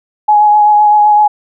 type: tone with vibrato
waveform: sine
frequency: 839 Hz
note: G#5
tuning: 17 cents sharp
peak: -4 dBFS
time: 0.28-1.28 s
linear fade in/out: 10 ms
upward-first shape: triangle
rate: 7.8 Hz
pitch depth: 21 cents each way
effects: none